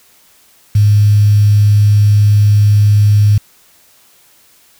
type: tone with quantisation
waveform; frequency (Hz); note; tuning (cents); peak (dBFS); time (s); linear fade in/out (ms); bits
sine; 103.83; G#2; 0; -5; 0.75-3.38; 5; 5
effects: white hiss -48 dBFS RMS until 4.79 s